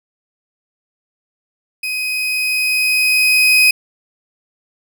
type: tone with level ramp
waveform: 35% pulse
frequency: 2511 Hz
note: D#7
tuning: 15 cents sharp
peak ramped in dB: -18 to -6 dBFS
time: 1.83-3.71 s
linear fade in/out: 5 ms
effects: none